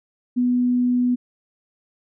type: tone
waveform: sine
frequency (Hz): 246.9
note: B3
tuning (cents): 0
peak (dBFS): -16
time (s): 0.36-1.16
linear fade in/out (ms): 20
effects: none